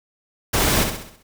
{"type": "noise with echo", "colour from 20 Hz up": "pink", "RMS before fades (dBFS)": -19, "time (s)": [0.53, 0.84], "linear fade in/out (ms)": 10, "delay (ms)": 65, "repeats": 6, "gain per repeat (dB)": -6, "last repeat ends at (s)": 1.23, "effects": []}